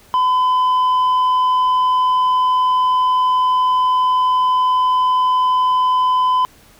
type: tone with tanh clipping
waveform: sine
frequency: 1011 Hz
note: B5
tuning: 40 cents sharp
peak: -13 dBFS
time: 0.14-6.45 s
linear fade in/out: 0 ms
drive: 4 dB
effects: pink hiss -48 dBFS RMS until 6.79 s